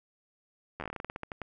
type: slowing click train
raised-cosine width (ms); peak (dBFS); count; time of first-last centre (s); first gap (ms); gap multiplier
0.5; -22; 16; 0.8-1.417; 11; 1.17
effects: none